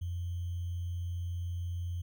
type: tone with sample-and-hold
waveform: sine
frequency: 87.31 Hz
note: F2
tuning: in tune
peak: -33 dBFS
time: 0.01-2.02 s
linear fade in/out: 10 ms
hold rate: 3150 Hz
effects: none